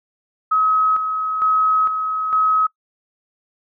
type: tone with tremolo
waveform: sine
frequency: 1276 Hz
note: D#6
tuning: 43 cents sharp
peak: -13 dBFS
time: 0.51-2.67 s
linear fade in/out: 10 ms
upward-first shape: square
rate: 1.1 Hz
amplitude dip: 50%
effects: noise-tail reverb RT60 0.1 s tail -23 dB re dry